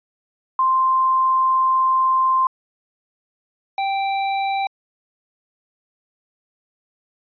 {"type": "tone pair in turn", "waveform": ["sine", "square"], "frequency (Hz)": [1046, 783.6], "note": ["C6", "G5"], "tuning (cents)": [-1, -1], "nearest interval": "perfect fourth", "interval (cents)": 500, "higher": "first", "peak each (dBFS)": [-14, -20], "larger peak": "first", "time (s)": [[0.59, 2.47], [3.78, 4.67]], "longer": "first", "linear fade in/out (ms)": 2, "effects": ["resampled to 11025 Hz"]}